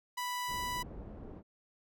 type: tone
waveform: sawtooth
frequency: 987.8 Hz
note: B5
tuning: in tune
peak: -31 dBFS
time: 0.17-0.83 s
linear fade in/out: 10 ms
type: low-pass noise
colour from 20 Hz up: pink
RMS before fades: -46 dBFS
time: 0.47-1.43 s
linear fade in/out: 50 ms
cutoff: 530 Hz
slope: 12 dB/octave
effects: none